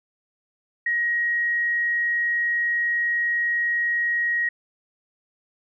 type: tone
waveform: sine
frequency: 1890 Hz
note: A#6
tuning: 23 cents sharp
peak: -20 dBFS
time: 0.86-4.49 s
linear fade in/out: 5 ms
effects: none